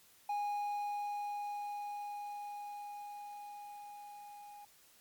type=tone with level ramp; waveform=triangle; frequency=823 Hz; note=G#5; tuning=16 cents flat; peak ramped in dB=-31 to -48 dBFS; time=0.29-4.65 s; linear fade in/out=5 ms; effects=white hiss -64 dBFS RMS until 5 s + MP3 96 kbps